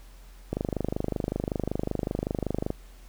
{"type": "click train", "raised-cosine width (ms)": 2, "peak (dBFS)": -14, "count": 56, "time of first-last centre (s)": [0.53, 2.704], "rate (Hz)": 25.3, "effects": ["added 43 Hz sine -46 dBFS peak until 3.08 s", "pink hiss -57 dBFS RMS until 3.08 s"]}